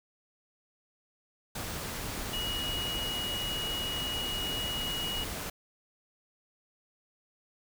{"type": "tone in noise", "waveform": "sine", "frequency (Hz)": 2900, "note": "F#7", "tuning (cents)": -35, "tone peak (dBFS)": -33, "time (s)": [2.33, 5.24], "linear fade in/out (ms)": 5, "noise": "pink", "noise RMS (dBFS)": -37, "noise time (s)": [1.55, 5.5], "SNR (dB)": 1, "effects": []}